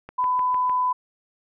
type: click train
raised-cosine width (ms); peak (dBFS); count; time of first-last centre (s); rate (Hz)
0.5; -23; 5; 0.09-0.696; 6.6
type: tone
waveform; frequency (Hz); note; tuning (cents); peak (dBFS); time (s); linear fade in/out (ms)
sine; 1002; B5; +25; -19; 0.18-0.93; 10
effects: none